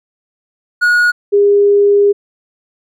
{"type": "tone pair in turn", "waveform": ["triangle", "sine"], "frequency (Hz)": [1449, 405.8], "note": ["F#6", "G#4"], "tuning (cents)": [-37, -40], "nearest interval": "octave + minor seventh", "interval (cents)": 2203, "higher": "first", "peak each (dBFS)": -6, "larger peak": "neither", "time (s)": [[0.81, 1.12], [1.32, 2.13]], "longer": "second", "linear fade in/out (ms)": 20, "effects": []}